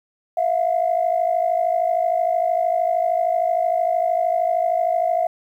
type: tone pair together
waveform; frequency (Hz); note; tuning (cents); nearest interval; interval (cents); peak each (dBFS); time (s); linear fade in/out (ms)
sine; 659.3 / 712.4; E5 / F5; 0 / +34; minor second; 134; -19 / -19; 0.37-5.27; 5
effects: tanh soft clip ceiling -10 dBFS + 9-bit